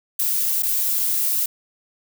violet noise with dropouts, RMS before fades -21 dBFS, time 0.19-1.46 s, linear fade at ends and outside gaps 5 ms, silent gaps 0.624-0.631 s, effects none

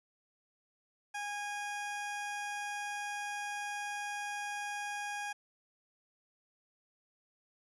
20% pulse tone, 821 Hz, G#5, 20 cents flat, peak -32 dBFS, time 1.14-5.33 s, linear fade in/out 10 ms, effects resampled to 24000 Hz + 11-bit

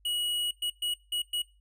square tone bursts at uneven times, 2912 Hz, F#7, 28 cents flat, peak -29 dBFS, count 5, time 0.05-0.51 / 0.62-0.7 / 0.82-0.94 / 1.12-1.22 / 1.33-1.42 s, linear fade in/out 5 ms, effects noise-tail reverb RT60 0.3 s tail -22 dB re dry + added 50 Hz sine -60 dBFS peak until 1.6 s

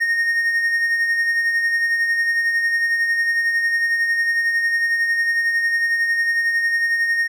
triangle tone with tremolo, 1851 Hz, A#6, 13 cents flat, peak -13 dBFS, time 0-7.28 s, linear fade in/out 20 ms, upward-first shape sine, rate 11 Hz, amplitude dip 40%, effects none

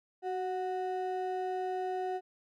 triangle ring-modulated tone, 554.4 Hz, C#5, in tune, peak -27 dBFS, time 0.22-2.21 s, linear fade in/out 50 ms, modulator 181 Hz, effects none

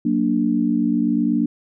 sine chord, Gb augmented, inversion none, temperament equal, 185 / 233.1 / 293.7 Hz, Gb3 / Bb3 / D4, 0 / 0 / 0 cents, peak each -24 / -19 / -20 dBFS, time 0.05-1.46 s, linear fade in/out 5 ms, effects none

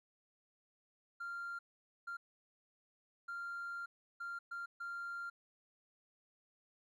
triangle tone bursts at uneven times, 1390 Hz, F6, 9 cents flat, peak -38 dBFS, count 6, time 1.2-1.59 / 2.07-2.17 / 3.28-3.86 / 4.2-4.39 / 4.51-4.66 / 4.8-5.3 s, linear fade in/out 10 ms, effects tanh soft clip ceiling -37 dBFS

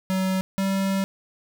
square tone pair in turn, 188.6 / 193.9 Hz, F#3 / G3, +33 / -19 cents, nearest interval unison, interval 48 cents, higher second, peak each -22 dBFS, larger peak neither, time 0.1-0.41 / 0.58-1.04 s, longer second, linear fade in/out 0 ms, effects none

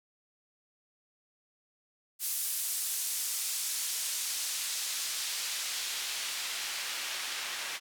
white noise with band-pass filter sweep, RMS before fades -35 dBFS, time 2.19-7.8 s, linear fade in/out 50 ms, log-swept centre 11000 to 2100 Hz, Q 0.7, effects none

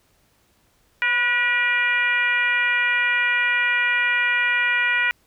sine tone with frequency modulation, 1928 Hz, B6, 42 cents flat, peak -17 dBFS, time 1.02-5.11 s, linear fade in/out 0 ms, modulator 470 Hz, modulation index 1.3, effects pink hiss -62 dBFS RMS until 5.26 s

